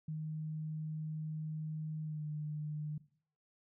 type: tone with pitch glide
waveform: sine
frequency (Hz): 155.56 to 151.13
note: D#3 to D3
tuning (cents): 0 to +50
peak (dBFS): -37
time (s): 0.08-2.98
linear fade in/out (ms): 5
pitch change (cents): -50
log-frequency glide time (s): 2.03-2.26
effects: noise-tail reverb RT60 0.5 s tail -17 dB re dry